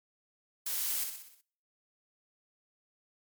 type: noise with echo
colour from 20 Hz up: blue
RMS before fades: -34 dBFS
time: 0.66-1.04 s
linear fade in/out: 5 ms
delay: 62 ms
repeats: 6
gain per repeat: -5 dB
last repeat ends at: 1.412 s
effects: noise-tail reverb RT60 0.6 s tail -25 dB re dry + MP3 96 kbps